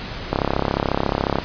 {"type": "click train", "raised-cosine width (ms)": 1, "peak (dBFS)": -4, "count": 37, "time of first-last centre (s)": [0.33, 1.386], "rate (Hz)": 34.1, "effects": ["pink hiss -31 dBFS RMS until 1.44 s", "resampled to 11025 Hz"]}